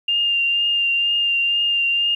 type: tone with vibrato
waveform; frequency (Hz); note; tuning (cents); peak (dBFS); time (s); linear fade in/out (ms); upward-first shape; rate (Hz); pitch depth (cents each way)
sine; 2800; F7; +4; -16; 0.08-2.15; 5; triangle; 2.1; 21
effects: 9-bit